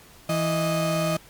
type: tone pair together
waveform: 35% pulse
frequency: 164.81 / 622.2 Hz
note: E3 / D#5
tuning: 0 / 0 cents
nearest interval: octave + major seventh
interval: 2300 cents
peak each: -23 dBFS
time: 0.29-1.17 s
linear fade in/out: 5 ms
effects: pink hiss -50 dBFS RMS until 1.29 s + MP3 96 kbps